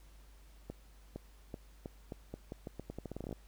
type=accelerating click train; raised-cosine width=2 ms; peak=-28 dBFS; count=20; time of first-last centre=0.7-3.327 s; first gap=460 ms; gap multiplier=0.83; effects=added 50 Hz sine -56 dBFS peak until 3.47 s + pink hiss -66 dBFS RMS until 3.47 s